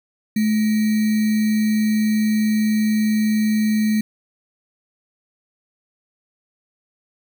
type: tone with sample-and-hold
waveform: sine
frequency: 215.4 Hz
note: A3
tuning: 37 cents flat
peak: -15 dBFS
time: 0.36-4.01 s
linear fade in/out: 5 ms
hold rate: 2100 Hz
effects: none